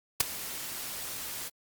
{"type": "noise with ADSR envelope", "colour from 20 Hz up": "white", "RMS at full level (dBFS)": -20, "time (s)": [0.2, 1.5], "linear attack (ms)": 5, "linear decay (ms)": 14, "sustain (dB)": -18, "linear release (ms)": 28, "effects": ["Opus 48 kbps"]}